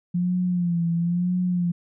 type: tone with vibrato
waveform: sine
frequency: 174.61 Hz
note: F3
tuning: in tune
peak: -20 dBFS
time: 0.14-1.72 s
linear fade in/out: 10 ms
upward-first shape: sine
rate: 1 Hz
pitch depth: 64 cents each way
effects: none